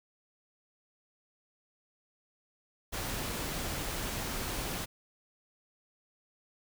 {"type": "noise", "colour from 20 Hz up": "pink", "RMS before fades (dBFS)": -36, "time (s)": [2.92, 4.86], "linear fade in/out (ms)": 20, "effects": []}